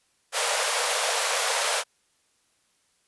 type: high-pass noise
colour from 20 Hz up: pink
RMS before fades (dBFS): -25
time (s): 0.32-1.84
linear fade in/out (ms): 50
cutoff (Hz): 460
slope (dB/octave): 96
effects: white hiss -68 dBFS RMS until 3.07 s + resampled to 24000 Hz